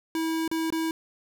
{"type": "tone with dropouts", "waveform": "square", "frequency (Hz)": 323.9, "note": "E4", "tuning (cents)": -30, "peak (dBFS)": -26, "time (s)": [0.15, 0.91], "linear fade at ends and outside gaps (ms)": 1, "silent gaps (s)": [[0.478, 0.514], [0.703, 0.724]], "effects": []}